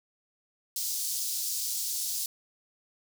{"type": "high-pass noise", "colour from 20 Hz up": "pink", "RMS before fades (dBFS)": -32, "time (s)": [0.76, 2.26], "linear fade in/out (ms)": 2, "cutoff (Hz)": 4800, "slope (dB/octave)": 24, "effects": []}